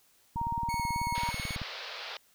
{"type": "click train", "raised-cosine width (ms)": 5, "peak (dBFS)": -25, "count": 24, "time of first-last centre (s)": [0.36, 1.617], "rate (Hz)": 18.3}
{"type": "tone with pitch glide", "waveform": "sine", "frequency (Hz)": [932.3, 946.4], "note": ["A#5", "A#5"], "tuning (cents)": [0, 26], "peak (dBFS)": -30, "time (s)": [0.36, 1.31], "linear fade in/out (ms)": 10, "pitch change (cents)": 26, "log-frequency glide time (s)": [0.56, 1.15]}
{"type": "tone with vibrato", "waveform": "sawtooth", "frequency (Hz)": 2200, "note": "C#7", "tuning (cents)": -14, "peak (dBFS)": -34, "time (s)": [0.69, 1.56], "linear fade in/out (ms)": 5, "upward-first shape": "square", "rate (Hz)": 4, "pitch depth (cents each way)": 9}
{"type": "band-pass noise", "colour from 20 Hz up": "white", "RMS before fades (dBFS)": -41, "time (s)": [1.15, 2.17], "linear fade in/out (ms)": 2, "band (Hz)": [450, 4800], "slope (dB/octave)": 48}
{"effects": ["white hiss -65 dBFS RMS until 2.34 s"]}